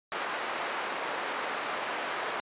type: band-pass noise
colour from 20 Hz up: white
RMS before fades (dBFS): -34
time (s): 0.12-2.4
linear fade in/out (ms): 0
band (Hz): 410 to 1600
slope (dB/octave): 12
effects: resampled to 8000 Hz